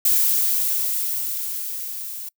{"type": "noise with level ramp", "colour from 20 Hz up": "violet", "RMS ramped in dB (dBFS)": [-17, -33], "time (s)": [0.05, 2.29], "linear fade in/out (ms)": 5, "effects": ["noise-tail reverb RT60 0.1 s tail -25 dB re dry"]}